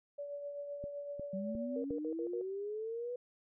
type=tone with tremolo; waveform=sine; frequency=574 Hz; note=D5; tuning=40 cents flat; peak=-38 dBFS; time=0.18-1.83 s; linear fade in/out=10 ms; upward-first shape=triangle; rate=7.8 Hz; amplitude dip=45%
type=click train; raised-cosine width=3 ms; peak=-33 dBFS; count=4; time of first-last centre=0.84-1.908 s; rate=2.81 Hz
type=linear sweep; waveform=sine; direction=up; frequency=187.1 to 496.8 Hz; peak=-37 dBFS; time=1.33-3.16 s; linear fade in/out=5 ms
type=tone bursts; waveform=sine; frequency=472.3 Hz; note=A#4; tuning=23 cents sharp; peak=-37 dBFS; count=5; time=1.76-2.414 s; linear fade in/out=2 ms; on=82 ms; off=61 ms
effects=none